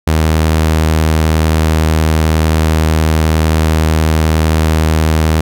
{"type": "tone with vibrato", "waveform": "sawtooth", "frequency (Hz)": 79, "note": "D#2", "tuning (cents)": 27, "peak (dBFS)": -5, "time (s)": [0.07, 5.41], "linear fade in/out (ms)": 5, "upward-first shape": "sine", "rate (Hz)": 11, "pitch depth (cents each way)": 9, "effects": []}